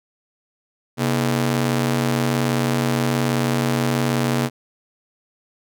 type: ring-modulated tone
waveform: sawtooth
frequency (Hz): 185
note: F#3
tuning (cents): 0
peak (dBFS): -11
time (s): 0.97-4.5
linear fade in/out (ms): 50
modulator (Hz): 53.1
effects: none